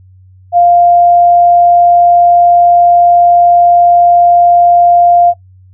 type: tone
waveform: sine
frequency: 698.5 Hz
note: F5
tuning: in tune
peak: -3 dBFS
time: 0.52-5.34 s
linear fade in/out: 50 ms
effects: noise-tail reverb RT60 0.1 s tail -18 dB re dry + added 93 Hz sine -37 dBFS peak until 5.73 s